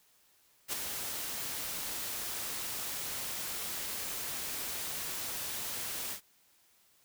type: noise with ADSR envelope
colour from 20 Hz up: white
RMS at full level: -32 dBFS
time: 0.68-6.21 s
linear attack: 50 ms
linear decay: 6 ms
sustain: -6 dB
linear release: 95 ms
effects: white hiss -67 dBFS RMS until 7.04 s